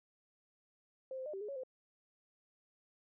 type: tone with pitch steps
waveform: sine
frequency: 525 / 520 / 605 / 388 / 419 / 555 / 516 Hz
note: C5 / C5 / D#5 / G4 / G#4 / C#5 / C5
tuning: +6 / -11 / -49 / -18 / +15 / +2 / -24 cents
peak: -40 dBFS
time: 1.11-1.635 s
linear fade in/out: 2 ms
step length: 75 ms
effects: none